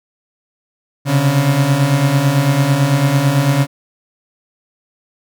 35% pulse beating tone pair, 133.1 / 142.1 Hz, C3 / C#3, +30 / +43 cents, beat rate 9 Hz, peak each -15 / -11 dBFS, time 1.05-3.67 s, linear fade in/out 50 ms, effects none

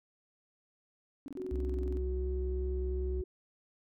sine tone bursts, 277.2 Hz, C#4, in tune, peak -39 dBFS, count 16, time 1.26-1.971 s, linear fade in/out 0 ms, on 21 ms, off 25 ms
sine tone, 370 Hz, F#4, in tune, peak -37 dBFS, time 1.37-3.24 s, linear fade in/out 5 ms
triangle tone with vibrato, 65.41 Hz, C2, in tune, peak -30 dBFS, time 1.51-3.22 s, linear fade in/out 10 ms, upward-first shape triangle, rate 2.8 Hz, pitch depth 19 cents each way
effects none

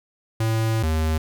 square tone pair in turn, 111.8 / 79.05 Hz, A2 / D#2, +28 / +28 cents, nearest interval tritone, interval 600 cents, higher first, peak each -20 dBFS, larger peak neither, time 0.4-0.83 / 0.83-1.18 s, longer first, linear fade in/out 5 ms, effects none

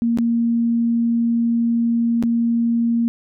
sine tone with dropouts, 233.1 Hz, A#3, in tune, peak -15 dBFS, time 0.02-3.08 s, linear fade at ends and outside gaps 0 ms, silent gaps 0.174-0.186 / 2.226-2.236 s, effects none

